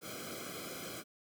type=noise with comb filter; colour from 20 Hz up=pink; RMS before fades=-44 dBFS; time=0.01-1.04 s; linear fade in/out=50 ms; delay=1.1 ms; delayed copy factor=-0.95; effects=high-pass 100 Hz 12 dB/octave